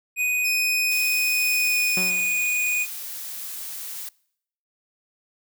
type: tone with pitch glide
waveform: square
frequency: 2489 to 2469 Hz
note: D#7 to D#7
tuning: 0 to -14 cents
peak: -21 dBFS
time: 0.16-2.87 s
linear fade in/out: 50 ms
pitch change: -14 cents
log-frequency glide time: 1.26-2 s
type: tone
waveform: sawtooth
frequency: 5274 Hz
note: E8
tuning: in tune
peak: -25 dBFS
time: 0.44-2.11 s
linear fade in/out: 20 ms
type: noise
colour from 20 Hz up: blue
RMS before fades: -34 dBFS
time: 0.91-4.09 s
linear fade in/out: 5 ms
type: tone with exponential decay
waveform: sawtooth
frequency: 185 Hz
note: F#3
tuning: in tune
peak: -22 dBFS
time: 1.97-2.53 s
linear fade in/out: 2 ms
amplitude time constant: 120 ms
effects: noise-tail reverb RT60 0.7 s tail -24 dB re dry